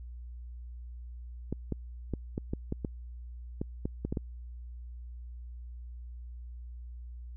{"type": "clicks", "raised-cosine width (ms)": 3, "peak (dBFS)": -19, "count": 12, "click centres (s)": [1.526, 1.723, 2.137, 2.379, 2.535, 2.724, 2.848, 3.615, 3.855, 4.05, 4.125, 4.172], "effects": ["added 60 Hz sine -41 dBFS peak until 7.36 s"]}